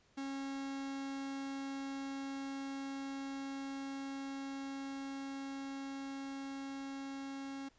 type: tone with level ramp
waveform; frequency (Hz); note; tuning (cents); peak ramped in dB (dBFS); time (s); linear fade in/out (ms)
45% pulse; 273.2; C#4; -25; -39 to -42; 0.17-7.69; 10
effects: pink hiss -70 dBFS RMS until 7.78 s + resampled to 16000 Hz